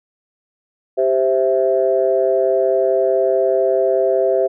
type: chord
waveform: sine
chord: C major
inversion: second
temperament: equal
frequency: 392 / 523.3 / 659.3 Hz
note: G4 / C5 / E5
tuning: 0 / 0 / 0 cents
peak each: -17 dBFS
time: 0.97-4.48 s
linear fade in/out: 20 ms
effects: tanh soft clip ceiling -3 dBFS

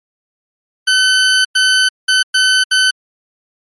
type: tone bursts at uneven times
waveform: 20% pulse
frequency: 1518 Hz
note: F#6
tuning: 44 cents sharp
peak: -4 dBFS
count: 5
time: 0.87-1.45 / 1.55-1.89 / 2.08-2.23 / 2.34-2.64 / 2.71-2.91 s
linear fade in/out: 10 ms
effects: MP3 48 kbps

